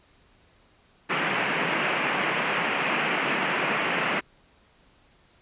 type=band-pass noise; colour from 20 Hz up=white; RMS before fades=-26 dBFS; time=1.09-4.21 s; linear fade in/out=20 ms; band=140 to 2800 Hz; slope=48 dB/octave; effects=pink hiss -60 dBFS RMS until 5.41 s + resampled to 8000 Hz